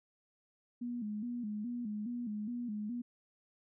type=tone with vibrato; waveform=sine; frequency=225.3 Hz; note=A3; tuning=41 cents sharp; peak=-36 dBFS; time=0.81-3.02 s; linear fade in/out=10 ms; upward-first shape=square; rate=2.4 Hz; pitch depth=120 cents each way; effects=none